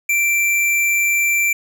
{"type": "tone", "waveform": "square", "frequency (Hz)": 2349, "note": "D7", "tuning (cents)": 0, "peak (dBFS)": -15, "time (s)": [0.09, 1.53], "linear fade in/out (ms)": 5, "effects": []}